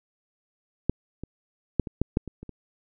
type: clicks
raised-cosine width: 3 ms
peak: -8 / -22 / -7 / -21 / -9 / -8 / -23 / -27 / -25 dBFS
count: 9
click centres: 0.896 / 1.236 / 1.797 / 1.872 / 2.016 / 2.171 / 2.277 / 2.43 / 2.493 s
effects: none